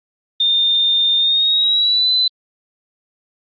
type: tone with pitch glide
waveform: sine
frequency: 3624 to 4021 Hz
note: A#7 to B7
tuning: -50 to +30 cents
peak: -12 dBFS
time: 0.4-2.28 s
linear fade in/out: 5 ms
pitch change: +180 cents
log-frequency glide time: 1.17-2.11 s
effects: Opus 32 kbps